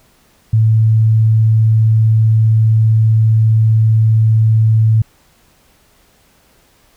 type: tone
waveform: sine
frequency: 110.6 Hz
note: A2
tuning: 9 cents sharp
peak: -7 dBFS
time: 0.53-5.02 s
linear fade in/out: 5 ms
effects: pink hiss -52 dBFS RMS until 6.96 s